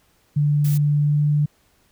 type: tone with pitch glide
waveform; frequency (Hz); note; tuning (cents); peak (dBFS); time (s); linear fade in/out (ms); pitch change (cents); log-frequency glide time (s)
sine; 146.83 to 147.94; D3 to D3; 0 to +13; -15; 0.36-1.46; 10; +13; 1.01-1.23
type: noise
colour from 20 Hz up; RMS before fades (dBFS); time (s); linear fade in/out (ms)
blue; -34; 0.64-0.78; 10
effects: pink hiss -61 dBFS RMS until 1.91 s